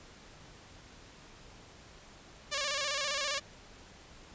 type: tone with vibrato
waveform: 5% pulse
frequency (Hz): 570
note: C#5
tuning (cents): +48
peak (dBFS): -20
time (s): 2.51-3.4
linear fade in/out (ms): 20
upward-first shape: square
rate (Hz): 15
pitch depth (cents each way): 65
effects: pink hiss -54 dBFS RMS until 4.34 s + resampled to 16000 Hz